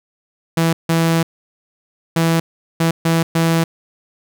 sawtooth tone bursts at uneven times, 164.81 Hz, E3, in tune, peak -9 dBFS, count 6, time 0.57-0.73 / 0.89-1.23 / 2.16-2.4 / 2.8-2.91 / 3.05-3.23 / 3.35-3.64 s, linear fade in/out 5 ms, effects none

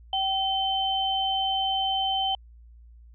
sine tone pair together, 770 / 3080 Hz, G5 / G7, -31 / -31 cents, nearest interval 2 octaves, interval 2400 cents, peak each -26 dBFS, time 0.13-2.35 s, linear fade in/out 2 ms, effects added 58 Hz sine -47 dBFS peak until 3.14 s

